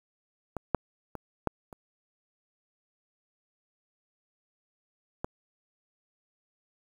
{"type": "clicks", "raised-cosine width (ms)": 1, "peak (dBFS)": [-19, -9, -23, -12, -30, -17], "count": 6, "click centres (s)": [0.567, 0.747, 1.153, 1.473, 1.728, 5.245], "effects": ["8-bit"]}